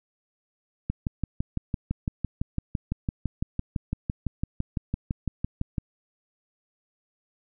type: click train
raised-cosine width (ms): 5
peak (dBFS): -14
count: 30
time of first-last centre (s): 0.9-5.782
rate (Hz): 5.94
effects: none